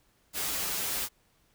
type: noise with comb filter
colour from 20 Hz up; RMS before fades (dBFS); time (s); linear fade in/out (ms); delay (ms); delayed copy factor
white; -32; 0.33-1.09; 50; 8.6; -0.75
effects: pink hiss -68 dBFS RMS until 1.54 s